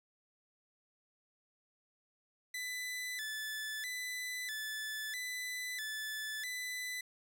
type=tone with vibrato; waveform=sawtooth; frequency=1864.7 Hz; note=A#6; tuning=in tune; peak=-35 dBFS; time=2.54-7.01 s; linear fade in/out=5 ms; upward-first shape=square; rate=0.77 Hz; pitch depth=120 cents each way; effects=none